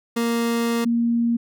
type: tone pair in turn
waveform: 30% pulse / sine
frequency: 233.1 / 234.3 Hz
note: A#3 / A#3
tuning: 0 / +9 cents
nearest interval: unison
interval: 9 cents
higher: second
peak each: -17 dBFS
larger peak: neither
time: 0.16-0.85 / 0.85-1.37 s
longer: first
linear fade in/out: 10 ms
effects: none